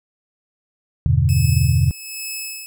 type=chord; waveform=sine; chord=E minor seventh; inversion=none; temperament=equal; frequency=82.41 / 98 / 123.47 / 146.83 Hz; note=E2 / G2 / B2 / D3; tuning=0 / 0 / 0 / 0 cents; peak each=-18 / -20 / -17 / -19 dBFS; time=1.06-1.91 s; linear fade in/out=0 ms
type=tone with tremolo; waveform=10% pulse; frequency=2592 Hz; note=E7; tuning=30 cents flat; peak=-17 dBFS; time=1.29-2.66 s; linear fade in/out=0 ms; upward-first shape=sine; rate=1.2 Hz; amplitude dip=65%
effects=none